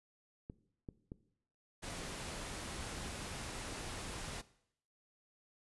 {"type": "clicks", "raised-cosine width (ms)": 3, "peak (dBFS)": -32, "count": 3, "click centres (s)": [0.499, 0.888, 1.119]}
{"type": "noise", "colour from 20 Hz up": "pink", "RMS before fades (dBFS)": -44, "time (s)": [1.82, 4.42], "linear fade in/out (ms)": 20}
{"effects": ["noise-tail reverb RT60 0.7 s tail -18 dB re dry", "resampled to 24000 Hz"]}